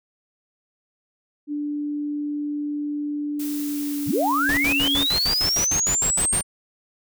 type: tone with pitch glide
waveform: sine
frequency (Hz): 293.7 to 281.4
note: D4 to C#4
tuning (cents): 0 to +26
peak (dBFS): -24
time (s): 1.47-5.07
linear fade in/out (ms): 50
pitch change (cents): -74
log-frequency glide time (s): 3.47-4.8
type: noise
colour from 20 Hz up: blue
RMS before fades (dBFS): -35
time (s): 3.39-5.67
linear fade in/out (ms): 10
type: linear sweep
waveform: sine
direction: up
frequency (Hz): 51.91 to 8950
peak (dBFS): -19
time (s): 4.06-6.43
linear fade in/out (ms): 50
type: noise bursts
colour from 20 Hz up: pink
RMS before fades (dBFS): -28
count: 13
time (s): 4.49-6.409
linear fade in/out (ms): 0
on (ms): 83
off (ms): 70
effects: none